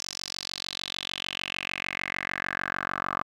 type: tone with band-pass filter sweep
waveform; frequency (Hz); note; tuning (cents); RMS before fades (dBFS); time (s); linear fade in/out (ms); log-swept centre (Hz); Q
10% pulse; 46.68; F#1; +16; -34; 0-3.23; 0; 5700 to 1200; 4.2
effects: none